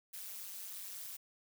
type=noise with amplitude modulation; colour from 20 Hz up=blue; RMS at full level=-42 dBFS; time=0.13-1.17 s; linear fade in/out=10 ms; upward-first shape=sine; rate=195 Hz; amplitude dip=100%; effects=none